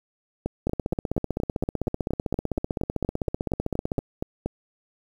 two click trains, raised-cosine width 2 ms, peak -12 / -13 dBFS, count 53 / 18, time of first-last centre 0.67-3.982 / 0.46-4.46 s, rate 15.7 / 4.25 Hz, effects 8-bit

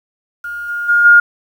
sine tone with level steps, 1420 Hz, F6, 28 cents sharp, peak -22 / -18 / -8 / -3 dBFS, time 0.44-1.2 s, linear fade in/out 5 ms, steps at 0.68 / 0.88 / 1.04 s, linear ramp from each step 20 ms, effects 7-bit

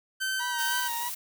sawtooth tone with tremolo, 1542 Hz, G6, 29 cents flat, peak -24 dBFS, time 0.2-0.89 s, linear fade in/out 20 ms, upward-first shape square, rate 2.5 Hz, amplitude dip 30%
40% pulse tone with vibrato, 955 Hz, A#5, 42 cents sharp, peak -31 dBFS, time 0.39-1.1 s, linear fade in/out 20 ms, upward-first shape sine, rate 3.1 Hz, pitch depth 40 cents each way
blue noise, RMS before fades -35 dBFS, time 0.58-1.15 s, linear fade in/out 10 ms
effects none

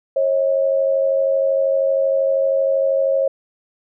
sine tone pair together, 543.2 / 636 Hz, C#5 / D#5, -35 / +38 cents, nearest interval minor third, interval 273 cents, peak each -15 / -22 dBFS, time 0.16-3.28 s, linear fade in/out 5 ms, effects none

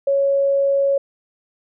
sine tone, 554.4 Hz, C#5, in tune, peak -14 dBFS, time 0.07-0.98 s, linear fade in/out 5 ms, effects none

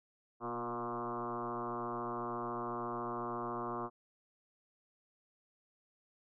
sine tone with frequency modulation, 712 Hz, F5, 33 cents sharp, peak -36 dBFS, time 0.4-3.9 s, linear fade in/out 50 ms, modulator 118 Hz, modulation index 4.4, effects none

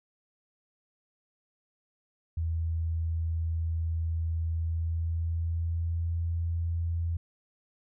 sine tone with pitch glide, 82 to 84.06 Hz, E2 to E2, -9 to +34 cents, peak -27 dBFS, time 2.37-7.17 s, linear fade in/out 5 ms, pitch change +43 cents, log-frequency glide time 4.53-6.18 s, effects none

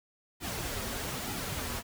pink noise with flanger, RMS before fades -36 dBFS, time 0.4-1.83 s, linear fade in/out 50 ms, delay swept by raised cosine 1.8 to 6.8 ms, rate 1.1 Hz, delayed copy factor -0.6, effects none

